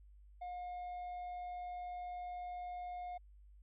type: tone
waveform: triangle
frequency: 716 Hz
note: F5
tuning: 43 cents sharp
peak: -40 dBFS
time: 0.41-3.18 s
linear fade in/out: 10 ms
effects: added 50 Hz sine -57 dBFS peak until 3.62 s + resampled to 8000 Hz